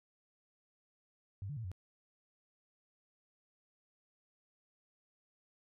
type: tone with pitch steps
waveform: sine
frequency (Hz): 98.5 / 146.3 / 114 / 91.5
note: G2 / D3 / A#2 / F#2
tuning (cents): +9 / -6 / -38 / -19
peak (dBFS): -39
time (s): 1.42-1.716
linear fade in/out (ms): 0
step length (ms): 74
effects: none